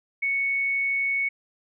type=tone; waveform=sine; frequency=2217 Hz; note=C#7; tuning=in tune; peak=-22 dBFS; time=0.22-1.29 s; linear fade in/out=10 ms; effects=none